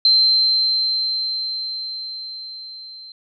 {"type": "tone with level ramp", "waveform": "sine", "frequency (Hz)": 4115, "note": "C8", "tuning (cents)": -30, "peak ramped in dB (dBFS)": [-10, -36], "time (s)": [0.05, 3.12], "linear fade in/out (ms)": 2, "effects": []}